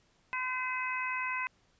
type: harmonic tone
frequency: 510 Hz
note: C5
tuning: 44 cents flat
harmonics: 2 / 3 / 4 / 5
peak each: -36 / -39 / -37 / -37 dBFS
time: 0.33-1.47 s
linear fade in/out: 0 ms
effects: pink hiss -69 dBFS RMS until 1.79 s + resampled to 16000 Hz